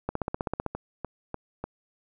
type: two click trains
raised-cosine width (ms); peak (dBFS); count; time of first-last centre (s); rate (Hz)
1; -14 / -18; 10 / 4; 0.09-0.663 / 0.75-1.64; 15.7 / 3.37
effects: none